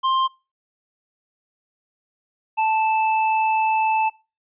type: tone pair in turn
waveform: square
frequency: 1053 / 878.1 Hz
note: C6 / A5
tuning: +11 / -4 cents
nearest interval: minor third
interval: 315 cents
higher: first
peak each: -18 dBFS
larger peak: neither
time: 0.03-0.28 / 2.57-4.1 s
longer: second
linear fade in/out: 20 ms
effects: noise-tail reverb RT60 0.3 s tail -22 dB re dry + resampled to 8000 Hz